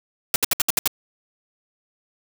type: noise bursts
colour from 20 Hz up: white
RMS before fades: -18 dBFS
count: 7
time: 0.34-0.876 s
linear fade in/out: 2 ms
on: 20 ms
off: 66 ms
effects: none